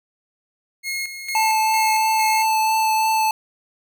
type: tone with tremolo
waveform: sawtooth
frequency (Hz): 2158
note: C#7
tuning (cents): -47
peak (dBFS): -20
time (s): 0.83-2.46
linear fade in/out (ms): 50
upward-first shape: square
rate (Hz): 2.2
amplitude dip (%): 60
type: tone with vibrato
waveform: square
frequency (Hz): 878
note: A5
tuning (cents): -4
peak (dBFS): -17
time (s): 1.35-3.31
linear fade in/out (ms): 2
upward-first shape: triangle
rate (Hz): 3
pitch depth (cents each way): 11
effects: none